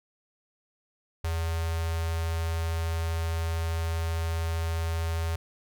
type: tone with notch filter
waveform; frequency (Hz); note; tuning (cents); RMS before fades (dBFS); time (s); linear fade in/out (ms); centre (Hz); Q
square; 82.41; E2; 0; -29; 1.24-5.36; 5; 230; 0.75
effects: none